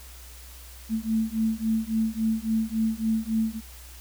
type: beating tone pair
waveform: sine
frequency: 220 / 223.6 Hz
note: A3 / A3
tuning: 0 / +28 cents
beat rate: 3.6 Hz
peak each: -26 / -26 dBFS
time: 0.89-3.61 s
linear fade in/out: 50 ms
effects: added 62 Hz sine -44 dBFS peak until 4 s + white hiss -48 dBFS RMS until 4 s